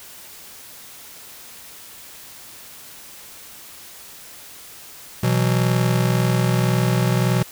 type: chord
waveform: square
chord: B suspended fourth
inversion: none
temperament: just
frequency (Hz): 123.47 / 164.63 / 185.21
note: B2 / E3 / F#3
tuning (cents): 0 / -2 / +2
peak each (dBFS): -19 / -24 / -24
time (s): 5.23-7.43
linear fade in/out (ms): 5
effects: white hiss -41 dBFS RMS until 7.51 s